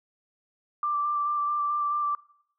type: tone with vibrato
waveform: sine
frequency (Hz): 1177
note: D6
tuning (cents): +3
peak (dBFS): -24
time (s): 0.83-2.15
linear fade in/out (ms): 2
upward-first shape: square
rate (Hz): 4.6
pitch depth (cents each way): 12
effects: noise-tail reverb RT60 0.7 s tail -22 dB re dry

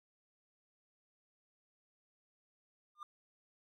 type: tone with exponential growth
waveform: triangle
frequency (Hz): 1200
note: D6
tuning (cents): +37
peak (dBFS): -38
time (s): 2.95-3.03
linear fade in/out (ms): 2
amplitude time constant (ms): 17
effects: none

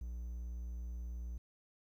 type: tone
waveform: triangle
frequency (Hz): 59.3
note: A#1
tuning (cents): +30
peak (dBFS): -38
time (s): 0.01-1.38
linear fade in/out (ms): 5
effects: 12-bit

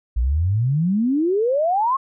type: exponential sweep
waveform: sine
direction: up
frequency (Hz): 55 to 1108.7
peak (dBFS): -16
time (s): 0.16-1.97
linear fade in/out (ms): 10
effects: none

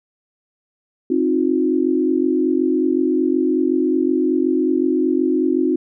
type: tone cluster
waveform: sine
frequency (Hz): 265.4 / 313.5 / 358.9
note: C4 / D#4 / F4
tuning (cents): +25 / +13 / +47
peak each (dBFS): -19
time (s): 1.1-5.76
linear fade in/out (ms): 5
effects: none

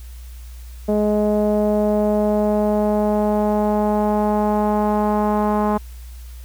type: tone with low-pass filter sweep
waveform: sawtooth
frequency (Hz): 210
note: G#3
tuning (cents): +19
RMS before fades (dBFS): -18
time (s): 0.88-5.78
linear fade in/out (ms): 10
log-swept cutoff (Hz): 580 to 970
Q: 3
effects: added 60 Hz sine -33 dBFS peak until 6.44 s + white hiss -49 dBFS RMS until 6.44 s

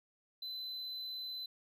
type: tone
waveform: triangle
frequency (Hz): 4031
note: B7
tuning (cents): +35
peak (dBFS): -39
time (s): 0.42-1.46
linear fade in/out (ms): 5
effects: none

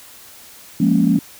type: chord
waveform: sine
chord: Bb minor seventh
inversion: second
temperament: equal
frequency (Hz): 174.61 / 207.7 / 233.1 / 277.2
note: F3 / Ab3 / Bb3 / Db4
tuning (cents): 0 / 0 / 0 / 0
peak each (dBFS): -17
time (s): 0.8-1.19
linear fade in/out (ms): 5
effects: tanh soft clip ceiling -2 dBFS + white hiss -42 dBFS RMS until 1.39 s

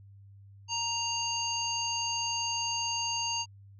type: harmonic tone with a mistuned harmonic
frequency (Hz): 932.3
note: A#5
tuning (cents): 0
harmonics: 1 / 3 / 5 / 7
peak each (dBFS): -35 / -35 / -35 / -35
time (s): 0.68-3.46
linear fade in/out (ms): 50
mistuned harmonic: 7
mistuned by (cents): -25
effects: added 99 Hz sine -50 dBFS peak until 3.79 s

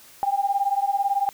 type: beating tone pair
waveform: sine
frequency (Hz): 789 / 807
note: G5 / G#5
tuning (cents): +11 / -50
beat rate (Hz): 18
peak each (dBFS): -23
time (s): 0.23-1.29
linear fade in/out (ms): 0
effects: white hiss -49 dBFS RMS until 1.33 s

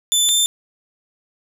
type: tone pair in turn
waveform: 20% pulse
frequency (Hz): 3520 / 3565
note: A7 / A7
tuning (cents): 0 / +22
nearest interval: unison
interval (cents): 22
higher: second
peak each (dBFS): -8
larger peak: neither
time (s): 0.12-0.29 / 0.29-0.46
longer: neither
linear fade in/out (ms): 0
effects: none

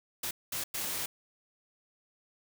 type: noise bursts at uneven times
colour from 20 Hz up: white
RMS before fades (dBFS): -35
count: 3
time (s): 0.23-0.31 / 0.52-0.64 / 0.74-1.06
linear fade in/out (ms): 5
effects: none

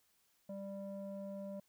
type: tone with low-pass filter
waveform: square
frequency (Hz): 197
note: G3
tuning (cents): +9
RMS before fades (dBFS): -45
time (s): 0.49-1.6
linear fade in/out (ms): 5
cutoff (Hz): 630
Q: 3.1
effects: white hiss -75 dBFS RMS until 1.68 s

